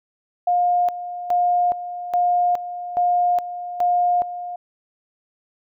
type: tone with tremolo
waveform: sine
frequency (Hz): 710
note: F5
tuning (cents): +28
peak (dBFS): -15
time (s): 0.47-4.56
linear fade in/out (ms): 5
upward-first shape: square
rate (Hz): 1.2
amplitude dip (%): 75
effects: none